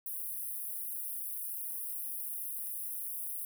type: high-pass noise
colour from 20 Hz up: white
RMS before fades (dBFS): -39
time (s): 0.06-3.45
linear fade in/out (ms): 2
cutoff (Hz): 9500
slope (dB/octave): 96
effects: none